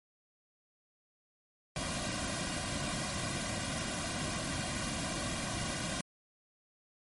pink noise with comb filter, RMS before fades -36 dBFS, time 1.76-6.01 s, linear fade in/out 2 ms, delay 2.3 ms, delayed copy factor -0.8, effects MP3 48 kbps

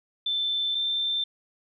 sine tone pair in turn, 3538 / 3565 Hz, A7 / A7, +9 / +22 cents, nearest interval unison, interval 13 cents, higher second, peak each -24 dBFS, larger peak neither, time 0.26-0.75 / 0.75-1.24 s, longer neither, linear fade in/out 5 ms, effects none

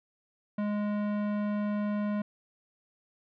sine tone with tanh clipping, 207.6 Hz, G#3, in tune, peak -30 dBFS, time 0.58-2.22 s, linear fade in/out 5 ms, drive 17 dB, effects none

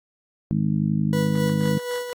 harmonic tone, 51.5 Hz, G#1, 14 cents flat, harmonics 2 / 3 / 4 / 5 / 6, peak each -33 / -22 / -23 / -32 / -32 dBFS, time 0.51-1.78 s, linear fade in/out 0 ms
40% pulse tone with tremolo, 490.3 Hz, B4, 13 cents flat, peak -23 dBFS, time 1.13-2.13 s, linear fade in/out 0 ms, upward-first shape sine, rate 4 Hz, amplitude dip 55%
effects AAC 64 kbps

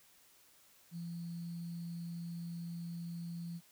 sine tone with sample-and-hold, 170.2 Hz, F3, 44 cents flat, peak -40 dBFS, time 0.91-3.61 s, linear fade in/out 50 ms, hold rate 4410 Hz, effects white hiss -65 dBFS RMS until 3.71 s

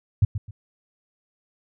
sine tone with echo, 102.3 Hz, G#2, 26 cents flat, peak -12 dBFS, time 0.22-0.25 s, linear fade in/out 5 ms, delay 130 ms, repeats 2, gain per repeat -11 dB, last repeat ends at 0.51 s, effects none

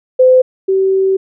sine tone pair in turn, 512 / 383.6 Hz, C5 / G4, -38 / -37 cents, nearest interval perfect fourth, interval 499 cents, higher first, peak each -4 / -9 dBFS, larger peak first, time 0.19-0.42 / 0.68-1.17 s, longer second, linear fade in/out 10 ms, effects none

